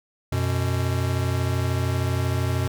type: tone pair together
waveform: square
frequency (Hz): 90.57 / 123.5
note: F#2 / B2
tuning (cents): -36 / 0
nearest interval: perfect fourth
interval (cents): 536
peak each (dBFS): -25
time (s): 0.32-2.68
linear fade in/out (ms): 5
effects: none